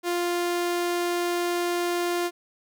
sawtooth tone, 349.5 Hz, F4, 1 cent sharp, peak -20 dBFS, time 0.03-2.31 s, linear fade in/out 50 ms, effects none

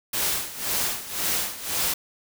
white noise with tremolo, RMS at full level -24 dBFS, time 0.13-1.94 s, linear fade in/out 5 ms, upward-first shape sine, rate 1.9 Hz, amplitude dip 80%, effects none

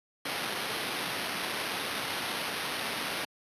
white noise with sample-and-hold, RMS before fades -34 dBFS, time 0.25-3.25 s, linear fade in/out 5 ms, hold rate 7350 Hz, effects high-pass 150 Hz 12 dB/octave + resampled to 32000 Hz

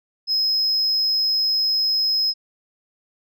sine tone, 5120 Hz, D#8, 49 cents sharp, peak -15 dBFS, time 0.27-2.34 s, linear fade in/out 50 ms, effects tanh soft clip ceiling -16 dBFS

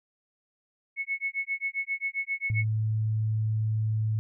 sine tone with tremolo, 2200 Hz, C#7, 14 cents flat, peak -25 dBFS, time 0.96-2.65 s, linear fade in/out 50 ms, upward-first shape sine, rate 7.5 Hz, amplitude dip 100%
sine tone, 109.1 Hz, A2, 14 cents flat, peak -24 dBFS, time 2.5-4.19 s, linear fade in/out 0 ms
effects none

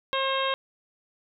harmonic tone, 536 Hz, C5, 42 cents sharp, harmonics 1 / 2 / 3 / 4 / 5 / 6 / 7, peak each -29 / -28 / -34 / -37 / -35 / -33 / -34 dBFS, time 0.13-0.54 s, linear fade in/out 0 ms, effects none

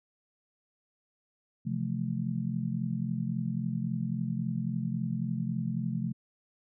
sine chord, F major seventh, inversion second, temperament just, 130.96 / 163.7 / 174.61 / 218.3 Hz, C3 / E3 / F3 / A3, +2 / -12 / 0 / -13 cents, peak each -34 / -39 / -34 / -34 dBFS, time 1.65-6.13 s, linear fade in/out 20 ms, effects none

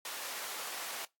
pink high-pass noise, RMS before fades -41 dBFS, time 0.05-1.05 s, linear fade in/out 2 ms, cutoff 770 Hz, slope 12 dB/octave, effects noise-tail reverb RT60 0.2 s tail -24 dB re dry + AAC 64 kbps

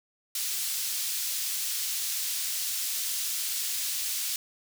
pink high-pass noise, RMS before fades -31 dBFS, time 0.35-4.36 s, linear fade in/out 2 ms, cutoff 4400 Hz, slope 12 dB/octave, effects none

